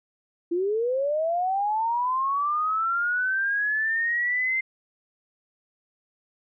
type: linear sweep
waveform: sine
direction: up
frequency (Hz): 332.3 to 2093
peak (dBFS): -22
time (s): 0.51-4.61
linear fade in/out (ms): 10
effects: none